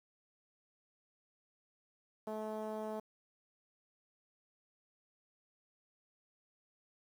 10% pulse tone with low-pass filter, 216.2 Hz, A3, 30 cents flat, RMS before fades -41 dBFS, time 2.27-3 s, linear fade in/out 5 ms, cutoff 730 Hz, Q 1.3, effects 10-bit

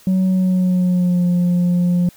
sine tone with pitch glide, 187.2 to 176.69 Hz, F#3 to F3, +20 to +20 cents, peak -10 dBFS, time 0.07-2.09 s, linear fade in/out 2 ms, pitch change -100 cents, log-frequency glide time 0.27-1.25 s, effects tanh soft clip ceiling -12 dBFS + white hiss -48 dBFS RMS until 2.16 s

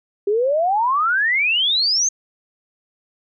sine exponential sweep, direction up, 392.4 to 6500 Hz, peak -15 dBFS, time 0.27-2.09 s, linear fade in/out 5 ms, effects none

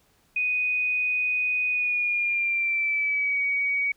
sine tone with pitch glide, 2489 to 2256 Hz, D#7 to C#7, 0 to +30 cents, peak -22 dBFS, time 0.36-3.92 s, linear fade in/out 5 ms, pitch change -170 cents, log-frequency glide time 1.69-3.4 s, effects pink hiss -64 dBFS RMS until 3.96 s

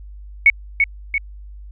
sine tone with echo, 2217 Hz, C#7, in tune, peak -6 dBFS, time 0.46-0.5 s, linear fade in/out 2 ms, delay 340 ms, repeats 2, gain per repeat -5 dB, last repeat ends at 1.18 s, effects added 50 Hz sine -34 dBFS peak until 1.71 s

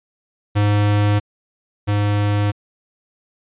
square tone pair in turn, 103.4 / 103.04 Hz, G#2 / G#2, -7 / -13 cents, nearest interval unison, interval 6 cents, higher first, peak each -14 / -16 dBFS, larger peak first, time 0.55-1.2 / 1.87-2.52 s, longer neither, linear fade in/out 20 ms, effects resampled to 8000 Hz

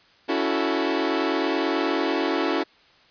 sawtooth chord, F# minor seventh, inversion second, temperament equal with one note detuned, 280.6 / 329.6 / 370 / 440 Hz, C#4 / E4 / F#4 / A4, +21 / 0 / 0 / 0 cents, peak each -23 / -22 / -24 / -25 dBFS, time 0.28-2.64 s, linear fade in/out 20 ms, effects white hiss -56 dBFS RMS until 3.1 s + resampled to 11025 Hz

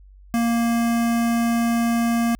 square tone with notch filter, 233.1 Hz, A#3, in tune, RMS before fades -20 dBFS, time 0.34-2.35 s, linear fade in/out 0 ms, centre 3900 Hz, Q 1.8, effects added 48 Hz sine -44 dBFS peak until 2.39 s

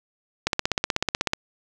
click train, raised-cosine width 0.2 ms, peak -4 dBFS, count 15, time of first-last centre 0.47-1.334 s, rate 16.2 Hz, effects none

